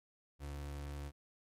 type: tone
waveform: 35% pulse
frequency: 71.6 Hz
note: D2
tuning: 43 cents flat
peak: -40 dBFS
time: 0.39-1.12 s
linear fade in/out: 50 ms
effects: MP3 64 kbps